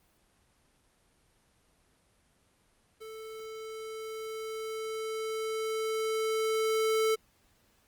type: tone with level ramp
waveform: square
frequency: 440 Hz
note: A4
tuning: in tune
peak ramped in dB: -43 to -25 dBFS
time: 3-7.16 s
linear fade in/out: 20 ms
effects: pink hiss -68 dBFS RMS until 7.87 s + Opus 24 kbps